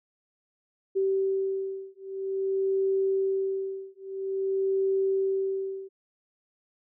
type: beating tone pair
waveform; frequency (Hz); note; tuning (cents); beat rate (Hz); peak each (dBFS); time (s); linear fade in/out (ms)
sine; 386.2 / 386.7; G4 / G4; -26 / -24; 0.5; -28; 0.95-5.89; 20
effects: none